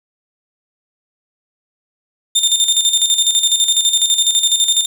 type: tone with tremolo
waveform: 25% pulse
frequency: 3615 Hz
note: A7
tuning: 46 cents sharp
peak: -6 dBFS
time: 2.35-4.86 s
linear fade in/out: 10 ms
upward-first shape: square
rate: 12 Hz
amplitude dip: 60%
effects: none